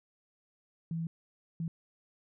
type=tone bursts at uneven times; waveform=sine; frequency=164.81 Hz; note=E3; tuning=in tune; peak=-32 dBFS; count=2; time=0.91-1.07 / 1.6-1.68 s; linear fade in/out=2 ms; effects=none